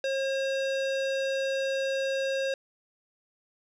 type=tone with low-pass filter; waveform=square; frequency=539 Hz; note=C#5; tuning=49 cents flat; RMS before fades=-29 dBFS; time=0.04-2.54 s; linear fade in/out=2 ms; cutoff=4700 Hz; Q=1.3; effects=none